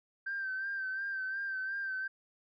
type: tone with vibrato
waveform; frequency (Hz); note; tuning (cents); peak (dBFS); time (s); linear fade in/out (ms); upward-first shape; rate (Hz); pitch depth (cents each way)
sine; 1563; G6; -6; -33; 0.26-2.08; 10; sine; 2.8; 42
effects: tanh soft clip ceiling -29 dBFS